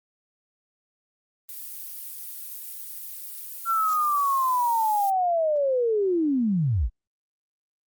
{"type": "noise", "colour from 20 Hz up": "violet", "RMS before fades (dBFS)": -37, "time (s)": [1.49, 5.1], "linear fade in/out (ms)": 0}
{"type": "linear sweep", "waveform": "sine", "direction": "down", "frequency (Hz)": [1369, 41.2], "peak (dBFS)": -20, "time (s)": [3.65, 6.9], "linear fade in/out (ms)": 50}
{"effects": ["Opus 32 kbps"]}